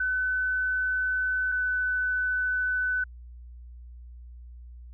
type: tone pair in turn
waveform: sine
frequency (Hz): 1510 / 1502.3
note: F#6 / F#6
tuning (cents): +35 / +26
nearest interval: unison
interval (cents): 9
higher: first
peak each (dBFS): -24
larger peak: neither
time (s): 0-1.52 / 1.52-3.04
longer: neither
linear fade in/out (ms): 5
effects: added 60 Hz sine -42 dBFS peak until 4.93 s